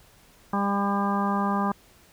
harmonic tone, 200 Hz, G3, 35 cents sharp, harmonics 1 / 2 / 3 / 4 / 5 / 6 / 8, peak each -25 / -35 / -36 / -30 / -30 / -30 / -39 dBFS, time 0.53-1.72 s, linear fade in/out 5 ms, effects pink hiss -56 dBFS RMS until 2.12 s

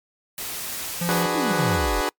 white noise, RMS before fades -31 dBFS, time 0.38-1.23 s, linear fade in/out 0 ms
square tone with tremolo, 172.5 Hz, F3, 21 cents flat, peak -24 dBFS, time 1.01-1.86 s, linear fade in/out 5 ms, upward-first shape square, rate 2 Hz, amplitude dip 70%
15% pulse chord, G# half-diminished seventh, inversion second, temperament equal with one note detuned, 295.5 / 370 / 415.3 / 493.9 Hz, D4 / F#4 / G#4 / B4, +11 / 0 / 0 / 0 cents, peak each -21 dBFS, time 1.09-2.09 s, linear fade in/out 0 ms
sine exponential sweep, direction down, 339.4 to 38.89 Hz, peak -24 dBFS, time 1.35-2.01 s, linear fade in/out 0 ms
effects noise-tail reverb RT60 0.1 s tail -26 dB re dry + MP3 96 kbps

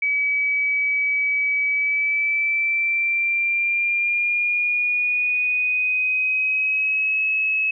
sine tone with pitch glide, 2282 to 2576 Hz, C#7 to E7, +50 to -41 cents, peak -18 dBFS, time 0.02-7.71 s, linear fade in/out 5 ms, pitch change +209 cents, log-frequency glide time 1.68-7.24 s, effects none

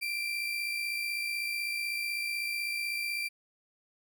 35% pulse tone pair together, 2354 / 2410 Hz, D7 / D7, +3 / +44 cents, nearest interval unison, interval 41 cents, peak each -30 / -39 dBFS, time 0.01-3.29 s, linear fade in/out 20 ms, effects none

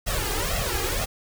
pink noise with flanger, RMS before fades -26 dBFS, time 0.06-1.06 s, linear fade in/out 20 ms, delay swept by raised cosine 1.5 to 2.49 ms, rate 2 Hz, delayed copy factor +1, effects none

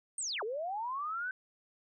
sine linear two-way sweep, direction down then up, 8870 to 400 to 1544 Hz, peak -34 dBFS, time 0.18-1.31 s, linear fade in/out 2 ms, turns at 0.43 s, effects none

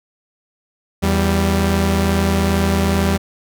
sawtooth tone pair together, 82.41 / 196 Hz, E2 / G3, 0 / 0 cents, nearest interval octave + minor third, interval 1500 cents, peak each -13 dBFS, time 1.02-3.18 s, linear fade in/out 20 ms, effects none

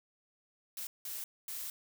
blue noise bursts at uneven times, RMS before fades -41 dBFS, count 3, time 0.77-0.87 / 1.05-1.24 / 1.48-1.7 s, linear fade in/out 2 ms, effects none

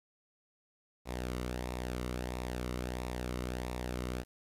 sawtooth tone with flanger, 61.74 Hz, B1, in tune, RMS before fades -38 dBFS, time 1.05-4.25 s, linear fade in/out 50 ms, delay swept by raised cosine 0.64 to 1.2 ms, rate 1.5 Hz, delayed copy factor -0.5, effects resampled to 32000 Hz + 10-bit

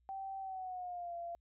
sine tone with pitch glide, 775 to 686.5 Hz, G5 to F5, -20 to -30 cents, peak -40 dBFS, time 0.09-1.35 s, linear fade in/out 0 ms, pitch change -210 cents, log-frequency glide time 0.4-1.15 s, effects added 60 Hz sine -70 dBFS peak until 1.4 s

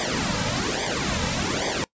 pink noise with flanger, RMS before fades -25 dBFS, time 0-1.84 s, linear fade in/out 0 ms, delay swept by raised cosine 0.72 to 2.82 ms, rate 1.2 Hz, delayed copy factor -1, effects noise-tail reverb RT60 0.1 s tail -23 dB re dry + resampled to 16000 Hz

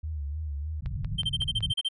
sine tone with vibrato, 74.6 Hz, D2, 28 cents sharp, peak -30 dBFS, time 0.03-0.81 s, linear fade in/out 10 ms, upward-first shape sine, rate 3.3 Hz, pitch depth 99 cents each way
white low-pass noise, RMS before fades -33 dBFS, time 0.82-1.73 s, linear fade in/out 10 ms, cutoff 160 Hz, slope 48 dB/octave
click train, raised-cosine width 0.3 ms, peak -29 dBFS, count 6, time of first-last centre 0.86-1.793 s, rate 5.36 Hz
triangle tone bursts, 3136 Hz, G7, in tune, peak -23 dBFS, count 10, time 1.18-1.887 s, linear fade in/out 10 ms, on 41 ms, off 33 ms
effects resampled to 24000 Hz

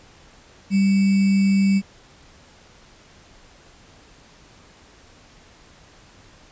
sine tone with sample-and-hold, 196 Hz, G3, in tune, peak -14 dBFS, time 0.7-1.82 s, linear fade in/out 50 ms, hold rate 2450 Hz, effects pink hiss -50 dBFS RMS until 6.51 s + resampled to 16000 Hz

